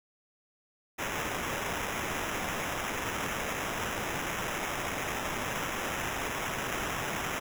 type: noise with sample-and-hold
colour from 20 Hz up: blue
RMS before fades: -34 dBFS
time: 0.98-7.4 s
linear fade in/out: 20 ms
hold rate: 4410 Hz
effects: none